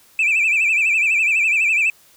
sine tone with vibrato, 2489 Hz, D#7, in tune, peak -12 dBFS, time 0.19-1.9 s, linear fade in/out 2 ms, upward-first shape sine, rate 12 Hz, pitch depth 120 cents each way, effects tanh soft clip ceiling -12 dBFS + white hiss -52 dBFS RMS until 2.16 s

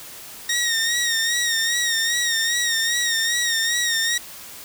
15% pulse tone with vibrato, 1864.7 Hz, A#6, in tune, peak -13 dBFS, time 0.49-4.18 s, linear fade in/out 5 ms, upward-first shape sine, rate 2.5 Hz, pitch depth 56 cents each way, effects white hiss -39 dBFS RMS until 4.64 s

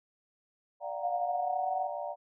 sine chord, G minor seventh, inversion second, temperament equal with one note detuned, 587.3 / 698.5 / 765.2 / 932.3 Hz, D5 / F5 / G5 / Bb5, 0 / 0 / -42 / 0 cents, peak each -38 / -39 / -41 / -42 dBFS, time 0.8-2.16 s, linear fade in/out 50 ms
sine tone with pitch glide, 710 to 743.1 Hz, F5 to F#5, +28 to +7 cents, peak -30 dBFS, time 1-1.89 s, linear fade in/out 50 ms, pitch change +79 cents, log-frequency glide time 1.22-1.68 s
effects none

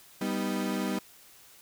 35% pulse chord, G augmented, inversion none, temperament equal, 196 / 246.9 / 311.1 Hz, G3 / B3 / D#4, 0 / 0 / 0 cents, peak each -30 / -32 / -33 dBFS, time 0.21-0.99 s, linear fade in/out 5 ms, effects white hiss -55 dBFS RMS until 1.61 s

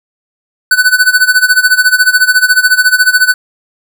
square tone with tremolo, 1499 Hz, F#6, 22 cents sharp, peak -3 dBFS, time 0.71-3.34 s, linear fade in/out 2 ms, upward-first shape sine, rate 14 Hz, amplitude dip 85%, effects none

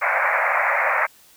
white band-pass noise, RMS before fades -20 dBFS, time 0.01-1.07 s, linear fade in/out 20 ms, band 530 to 2300 Hz, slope 96 dB/octave, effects white hiss -52 dBFS RMS until 1.36 s

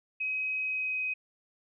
sine tone with pitch glide, 2534 to 2519 Hz, D#7 to D#7, +31 to +21 cents, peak -29 dBFS, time 0.2-1.14 s, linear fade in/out 10 ms, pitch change -10 cents, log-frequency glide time 0.61-1.03 s, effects none

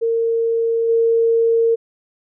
sine tone with level steps, 458.4 Hz, A#4, 29 cents flat, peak -15 / -12 dBFS, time 0.01-1.76 s, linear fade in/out 20 ms, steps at 0.88 s, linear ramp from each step 20 ms, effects none

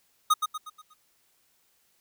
square tone with echo, 1244.5 Hz, D#6, in tune, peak -18 dBFS, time 0.3-0.34 s, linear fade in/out 10 ms, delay 120 ms, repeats 5, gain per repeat -7 dB, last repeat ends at 0.94 s, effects white hiss -68 dBFS RMS until 2 s

